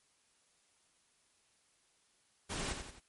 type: noise with echo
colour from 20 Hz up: pink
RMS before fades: -39 dBFS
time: 2.49-2.74 s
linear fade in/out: 20 ms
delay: 88 ms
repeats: 3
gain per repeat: -6 dB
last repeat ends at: 3.004 s
effects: white hiss -72 dBFS RMS until 3.08 s + MP3 48 kbps